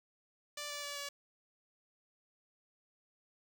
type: tone with pitch steps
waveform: 5% pulse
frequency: 587.3 / 581.2 / 575.2 / 569.3 Hz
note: D5 / D5 / D5 / C#5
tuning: 0 / -18 / -36 / +46 cents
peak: -29 dBFS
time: 0.57-1.09 s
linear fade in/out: 5 ms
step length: 130 ms
effects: 10-bit